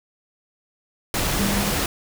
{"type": "tone in noise", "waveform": "sine", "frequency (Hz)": 200, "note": "G3", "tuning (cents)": 35, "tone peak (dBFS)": -23, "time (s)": [1.39, 1.7], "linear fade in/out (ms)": 2, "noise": "pink", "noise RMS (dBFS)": -23, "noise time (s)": [1.14, 1.86], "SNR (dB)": -3, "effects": []}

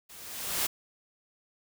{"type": "noise with level ramp", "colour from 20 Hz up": "white", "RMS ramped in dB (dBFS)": [-50, -27], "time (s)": [0.09, 0.67], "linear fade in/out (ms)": 10, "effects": []}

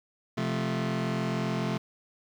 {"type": "chord", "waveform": "sawtooth", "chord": "F major", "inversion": "second", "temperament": "just", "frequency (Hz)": [130.96, 174.61, 218.3], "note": ["C3", "F3", "A3"], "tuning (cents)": [2, 0, -13], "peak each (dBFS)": -28, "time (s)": [0.37, 1.78], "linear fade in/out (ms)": 10, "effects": ["low-pass 5000 Hz 12 dB/octave", "10-bit"]}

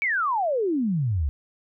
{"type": "exponential sweep", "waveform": "sine", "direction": "down", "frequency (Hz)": [2334, 65.41], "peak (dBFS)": -21, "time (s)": [0.02, 1.29], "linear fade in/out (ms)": 0, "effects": []}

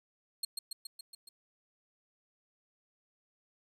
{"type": "tone with echo", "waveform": "25% pulse", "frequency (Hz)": 4253, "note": "C8", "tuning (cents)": 27, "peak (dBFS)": -27, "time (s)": [0.43, 0.45], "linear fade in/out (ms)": 5, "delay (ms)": 140, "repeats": 6, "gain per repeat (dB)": -3, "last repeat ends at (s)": 1.29, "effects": ["11-bit"]}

